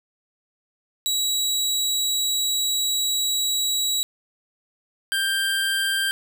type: tone pair in turn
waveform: 25% pulse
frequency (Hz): 3890 / 1580.7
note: B7 / G6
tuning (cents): -27 / +14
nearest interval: octave + major third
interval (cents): 1559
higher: first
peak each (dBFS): -17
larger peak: neither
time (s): 1.06-4.03 / 5.12-6.11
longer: first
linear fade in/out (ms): 0
effects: none